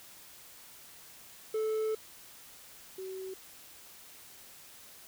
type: tone pair in turn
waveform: triangle / sine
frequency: 436.3 / 378.1 Hz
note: A4 / F#4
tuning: -15 / +38 cents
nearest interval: major second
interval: 247 cents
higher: first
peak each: -27 / -38 dBFS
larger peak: first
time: 1.54-1.95 / 2.98-3.34 s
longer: first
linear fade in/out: 5 ms
effects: white hiss -53 dBFS RMS until 5.07 s